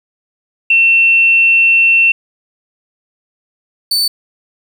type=tone pair in turn; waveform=sine / 40% pulse; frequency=2700 / 4519 Hz; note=E7 / C#8; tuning=+41 / +33 cents; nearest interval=major sixth; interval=892 cents; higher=second; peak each=-6 / -10 dBFS; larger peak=first; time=0.7-2.12 / 3.91-4.08 s; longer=first; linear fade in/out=5 ms; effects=7-bit